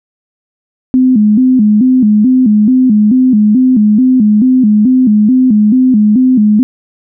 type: tone with vibrato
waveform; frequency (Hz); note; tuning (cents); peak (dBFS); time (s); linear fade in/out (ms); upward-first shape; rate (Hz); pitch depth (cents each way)
sine; 232.6; A#3; -4; -4; 0.94-6.63; 0; square; 2.3; 170
effects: none